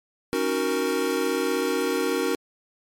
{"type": "chord", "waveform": "square", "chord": "D# minor seventh", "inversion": "third", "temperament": "equal with one note detuned", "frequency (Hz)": [274.8, 311.1, 370, 466.2], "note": ["C#4", "D#4", "F#4", "A#4"], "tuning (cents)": [-15, 0, 0, 0], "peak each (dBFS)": [-30, -31, -28, -27], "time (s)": [0.33, 2.35], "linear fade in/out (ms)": 0, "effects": ["MP3 64 kbps"]}